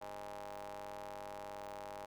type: ring-modulated tone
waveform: sawtooth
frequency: 99.9 Hz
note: G2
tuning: 33 cents sharp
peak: -38 dBFS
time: 0.01-2.06 s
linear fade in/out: 10 ms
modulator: 720 Hz
effects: none